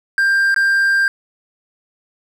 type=tone with dropouts; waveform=triangle; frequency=1589 Hz; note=G6; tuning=23 cents sharp; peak=-10 dBFS; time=0.18-1.08 s; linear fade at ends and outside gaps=1 ms; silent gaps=0.544-0.562 s; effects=none

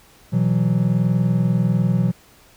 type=chord; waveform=triangle; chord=B suspended fourth; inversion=none; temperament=equal; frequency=123.47 / 164.81 / 185 Hz; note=B2 / E3 / F#3; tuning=0 / 0 / 0 cents; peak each=-18 dBFS; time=0.32-2.12 s; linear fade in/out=20 ms; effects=pink hiss -51 dBFS RMS until 2.56 s

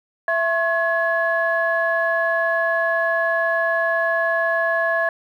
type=tone cluster; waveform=sine; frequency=665 / 1081 / 1693 Hz; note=E5 / C#6 / G#6; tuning=+15 / -44 / +33 cents; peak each=-20 / -26 / -20 dBFS; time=0.28-5.09 s; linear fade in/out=2 ms; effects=tanh soft clip ceiling -8 dBFS + 9-bit

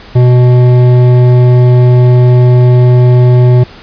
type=tone with hard clipping; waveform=sine; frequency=124 Hz; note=B2; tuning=7 cents sharp; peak=-4 dBFS; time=0.15-3.64 s; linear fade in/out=10 ms; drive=11 dB; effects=pink hiss -33 dBFS RMS until 3.82 s + resampled to 11025 Hz

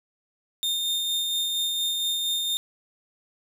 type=tone with tremolo; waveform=40% pulse; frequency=3642 Hz; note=A#7; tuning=41 cents flat; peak=-22 dBFS; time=0.63-2.57 s; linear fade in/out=0 ms; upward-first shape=sine; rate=4.3 Hz; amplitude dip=25%; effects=none

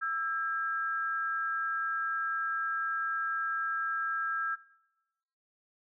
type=tone pair together; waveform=sine; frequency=1328 / 1617.9 Hz; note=E6 / G#6; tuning=+12 / -46 cents; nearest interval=minor third; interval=342 cents; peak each=-32 / -33 dBFS; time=0.01-4.56 s; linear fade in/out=20 ms; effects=noise-tail reverb RT60 1.0 s tail -21 dB re dry

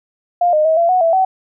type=tone with pitch steps; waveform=sine; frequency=703 / 613 / 639 / 679 / 736 / 662 / 757 Hz; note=F5 / D#5 / D#5 / F5 / F#5 / E5 / F#5; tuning=+11 / -26 / +46 / -49 / -9 / +7 / +39 cents; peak=-10 dBFS; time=0.41-1.25 s; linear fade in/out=5 ms; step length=120 ms; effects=none

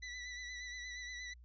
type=tone with vibrato; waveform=sawtooth; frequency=1975.5 Hz; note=B6; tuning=in tune; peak=-40 dBFS; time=0.02-1.34 s; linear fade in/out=10 ms; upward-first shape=sine; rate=8.5 Hz; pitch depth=30 cents each way; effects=added 60 Hz sine -55 dBFS peak until 1.44 s + resampled to 16000 Hz

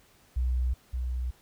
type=tone pair in turn; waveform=sine; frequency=62.4 / 62.4 Hz; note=B1 / B1; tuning=+19 / +19 cents; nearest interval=unison; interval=0 cents; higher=neither; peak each=-24 / -28 dBFS; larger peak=first; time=0.36-0.74 / 0.93-1.31 s; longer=neither; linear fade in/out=10 ms; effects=pink hiss -61 dBFS RMS until 1.41 s

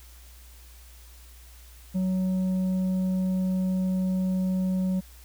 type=tone with tanh clipping; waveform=sine; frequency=186.2 Hz; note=F#3; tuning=11 cents sharp; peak=-24 dBFS; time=1.94-5.01 s; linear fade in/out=20 ms; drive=5 dB; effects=added 60 Hz sine -47 dBFS peak until 5.24 s + white hiss -54 dBFS RMS until 5.24 s

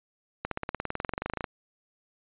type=accelerating click train; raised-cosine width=0.5 ms; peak=-15 dBFS; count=22; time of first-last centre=0.45-1.442 s; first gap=63 ms; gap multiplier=0.97; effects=resampled to 8000 Hz

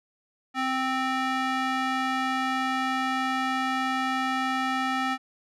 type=tone with band-pass filter; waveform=square; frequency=261.6 Hz; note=C4; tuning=in tune; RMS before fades=-27 dBFS; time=0.54-5.18 s; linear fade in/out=50 ms; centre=1500 Hz; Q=0.97; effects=none

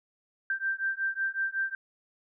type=beating tone pair; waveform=sine; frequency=1568 / 1573.4 Hz; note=G6 / G6; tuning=0 / +6 cents; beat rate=5.4 Hz; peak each=-31 dBFS; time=0.5-1.75 s; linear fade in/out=2 ms; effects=none

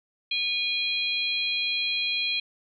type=harmonic tone; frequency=818 Hz; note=G#5; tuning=26 cents flat; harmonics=3 / 4 / 5; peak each=-28 / -29 / -30 dBFS; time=0.31-2.4 s; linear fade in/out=5 ms; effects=none

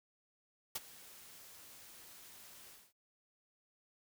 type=noise with ADSR envelope; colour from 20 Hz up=white; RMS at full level=-37 dBFS; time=0.75-2.93 s; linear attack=8 ms; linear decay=28 ms; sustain=-19 dB; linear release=230 ms; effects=none

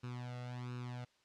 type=tone with flanger; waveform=sawtooth; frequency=123.47 Hz; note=B2; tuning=in tune; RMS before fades=-44 dBFS; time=0.03-1.05 s; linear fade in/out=10 ms; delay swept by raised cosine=0.75 to 1.5 ms; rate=1.4 Hz; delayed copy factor=+0.8; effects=white hiss -72 dBFS RMS until 1.24 s + low-pass 5000 Hz 12 dB/octave

